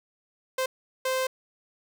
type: tone bursts at uneven times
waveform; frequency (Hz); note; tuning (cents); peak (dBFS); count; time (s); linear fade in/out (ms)
sawtooth; 520; C5; -11; -21; 2; 0.58-0.66 / 1.05-1.27; 5
effects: none